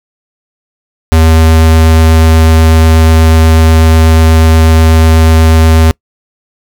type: tone with vibrato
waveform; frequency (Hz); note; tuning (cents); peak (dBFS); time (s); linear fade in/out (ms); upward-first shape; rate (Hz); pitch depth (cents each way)
square; 80.5; E2; -41; -3; 1.12-5.91; 0; triangle; 8.2; 8
effects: noise-tail reverb RT60 0.1 s tail -26 dB re dry